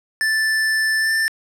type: tone with pitch glide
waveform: square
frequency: 1760 to 1778.4 Hz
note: A6 to A6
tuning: 0 to +18 cents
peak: -17 dBFS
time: 0.21-1.28 s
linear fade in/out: 0 ms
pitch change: +18 cents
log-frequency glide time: 0.99-1.12 s
effects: low-pass 11000 Hz 12 dB/octave + 8-bit